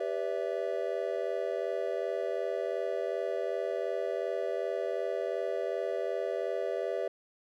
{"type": "chord", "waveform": "triangle", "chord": "E minor seventh", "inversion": "first", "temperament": "equal with one note detuned", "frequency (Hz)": [392, 493.9, 576.6, 659.3], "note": ["G4", "B4", "D5", "E5"], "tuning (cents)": [0, 0, -32, 0], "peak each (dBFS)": -34, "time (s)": [0, 7.08], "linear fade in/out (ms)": 5, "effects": []}